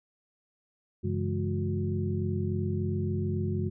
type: tone cluster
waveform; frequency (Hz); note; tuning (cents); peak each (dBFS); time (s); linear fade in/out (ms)
sine; 96.3 / 139.9 / 166.8 / 209.7 / 363.1; G2 / C#3 / E3 / G#3 / F#4; -30 / +16 / +21 / +17 / -33; -30 / -35 / -37 / -34 / -35; 1.03-3.7; 20
effects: none